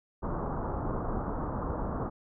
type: low-pass noise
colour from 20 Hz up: pink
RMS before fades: -33 dBFS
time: 0.22-2.1 s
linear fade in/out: 20 ms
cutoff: 1300 Hz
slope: 48 dB/octave
effects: none